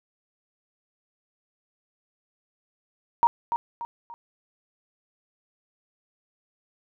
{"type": "tone with echo", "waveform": "sine", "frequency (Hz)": 939, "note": "A#5", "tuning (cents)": 12, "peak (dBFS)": -14, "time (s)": [3.23, 3.27], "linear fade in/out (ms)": 0, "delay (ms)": 290, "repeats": 3, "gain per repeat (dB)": -8, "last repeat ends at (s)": 4.14, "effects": []}